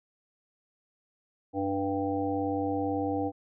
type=harmonic tone; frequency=98 Hz; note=G2; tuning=in tune; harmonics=1 / 3 / 5 / 7 / 8; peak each=-38 / -30 / -33 / -38 / -34 dBFS; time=1.53-3.32 s; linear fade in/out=50 ms; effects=none